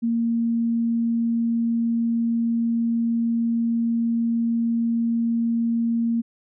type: tone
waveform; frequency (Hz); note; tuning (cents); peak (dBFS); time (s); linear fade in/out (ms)
sine; 231.6; A#3; -11; -19; 0.02-6.22; 20
effects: none